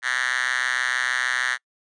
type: tone with high-pass filter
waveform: 5% pulse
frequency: 126.5 Hz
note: B2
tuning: 42 cents sharp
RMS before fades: -24 dBFS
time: 0.02-1.58 s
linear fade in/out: 50 ms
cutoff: 1800 Hz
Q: 5
effects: noise-tail reverb RT60 0.1 s tail -26 dB re dry + resampled to 22050 Hz